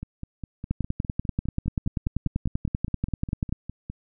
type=two click trains; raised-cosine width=5 ms; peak=-21 / -12 dBFS; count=20 / 30; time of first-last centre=0.03-3.9 / 0.71-3.526 s; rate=4.91 / 10.3 Hz; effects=none